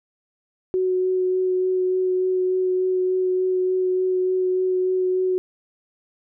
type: tone with vibrato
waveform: sine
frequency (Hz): 370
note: F#4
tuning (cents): 0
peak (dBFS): -18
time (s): 0.74-5.38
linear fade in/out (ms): 0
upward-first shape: sine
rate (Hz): 3.4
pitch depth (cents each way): 10
effects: none